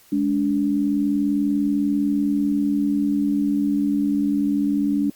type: tone pair together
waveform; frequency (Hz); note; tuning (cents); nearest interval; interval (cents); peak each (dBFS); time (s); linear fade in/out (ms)
sine; 207.7 / 287.9; G#3 / D4; 0 / -34; tritone; 566; -23 / -19; 0.12-5.1; 5
effects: white hiss -53 dBFS RMS until 5.15 s + Opus 48 kbps